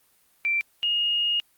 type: tone pair in turn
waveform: sine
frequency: 2349 / 2857 Hz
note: D7 / F7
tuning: 0 / +39 cents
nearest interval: minor third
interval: 339 cents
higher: second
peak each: -21 dBFS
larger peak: neither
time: 0.45-0.61 / 0.83-1.4 s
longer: second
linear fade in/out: 0 ms
effects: white hiss -63 dBFS RMS until 1.57 s + Opus 32 kbps